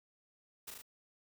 white noise with echo, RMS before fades -45 dBFS, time 0.67-0.71 s, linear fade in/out 10 ms, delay 37 ms, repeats 3, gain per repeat -2 dB, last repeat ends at 0.821 s, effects none

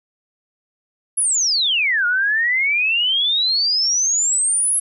sine exponential two-way sweep, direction down then up, 11000 to 1412 to 11000 Hz, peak -15 dBFS, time 1.17-4.8 s, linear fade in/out 10 ms, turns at 2.06 s, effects none

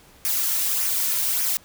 blue noise with flanger, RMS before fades -23 dBFS, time 0.25-1.57 s, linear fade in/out 0 ms, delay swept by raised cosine 0.24 to 2.64 ms, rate 1.7 Hz, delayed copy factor -0.55, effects pink hiss -52 dBFS RMS until 1.64 s

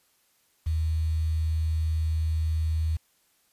sine tone with quantisation, 79.6 Hz, D#2, 40 cents sharp, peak -23 dBFS, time 0.66-2.97 s, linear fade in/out 10 ms, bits 8, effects white hiss -67 dBFS RMS until 3.52 s + resampled to 32000 Hz

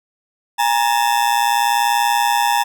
40% pulse ring-modulated tone, 880 Hz, A5, in tune, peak -10 dBFS, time 0.58-2.64 s, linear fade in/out 20 ms, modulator 60.3 Hz, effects none

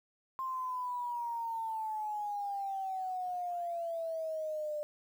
sine exponential sweep, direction down, 1056 to 594 Hz, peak -34 dBFS, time 0.39-4.83 s, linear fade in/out 0 ms, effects 10-bit

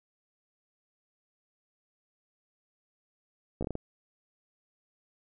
slowing click train, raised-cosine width 2 ms, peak -20 dBFS, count 6, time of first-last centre 3.61-3.754 s, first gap 15 ms, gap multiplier 1.33, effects none

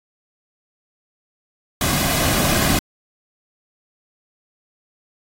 pink noise with comb filter, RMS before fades -19 dBFS, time 1.81-2.79 s, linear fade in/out 2 ms, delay 2.2 ms, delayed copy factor -0.5, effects AAC 48 kbps

